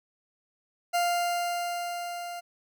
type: tone with level ramp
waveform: 40% pulse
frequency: 698.5 Hz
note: F5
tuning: in tune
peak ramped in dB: -22 to -35 dBFS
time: 0.93-2.41 s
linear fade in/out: 20 ms
effects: none